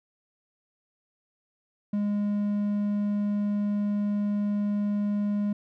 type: tone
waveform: triangle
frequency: 205.7 Hz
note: G#3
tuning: 16 cents flat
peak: -22 dBFS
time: 1.93-5.53 s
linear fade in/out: 5 ms
effects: none